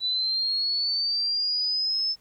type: linear sweep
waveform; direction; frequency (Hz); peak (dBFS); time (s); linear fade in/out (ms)
sine; up; 3951 to 5274; -23; 0-2.16; 50
effects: pink hiss -63 dBFS RMS until 2.2 s